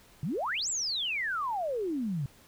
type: exponential two-way sweep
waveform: sine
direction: up then down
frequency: 130 to 7902 to 130 Hz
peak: -29 dBFS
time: 0.23-2.26 s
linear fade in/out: 2 ms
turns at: 0.69 s
effects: pink hiss -58 dBFS RMS until 2.47 s